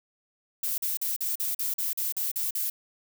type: noise bursts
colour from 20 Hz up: violet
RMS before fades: -29 dBFS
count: 11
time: 0.63-2.7 s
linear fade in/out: 5 ms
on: 150 ms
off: 42 ms
effects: none